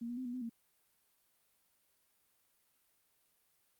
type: tone with pitch steps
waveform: sine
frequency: 234 / 241.3 / 257.5 / 242.5 / 253.6 / 230.9 Hz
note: A#3 / B3 / C4 / B3 / B3 / A#3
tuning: +7 / -40 / -28 / -31 / +46 / -16 cents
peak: -38 dBFS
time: 0.01-0.496 s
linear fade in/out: 10 ms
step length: 81 ms
effects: white hiss -75 dBFS RMS until 3.79 s + Opus 48 kbps